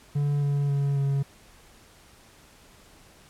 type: tone with pitch steps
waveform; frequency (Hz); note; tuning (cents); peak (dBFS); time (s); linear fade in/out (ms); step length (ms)
triangle; 144.3 / 142.48 / 140.68 / 138.9; D3 / C#3 / C#3 / C#3; -30 / +48 / +26 / +4; -20; 0.15-1.23; 10; 270
effects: pink hiss -54 dBFS RMS until 3.29 s + low-pass 12000 Hz 12 dB/octave